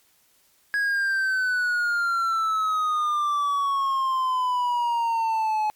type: exponential sweep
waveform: triangle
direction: down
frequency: 1661.2 to 849 Hz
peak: -19 dBFS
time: 0.74-5.7 s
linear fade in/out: 0 ms
effects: white hiss -62 dBFS RMS until 5.75 s + MP3 96 kbps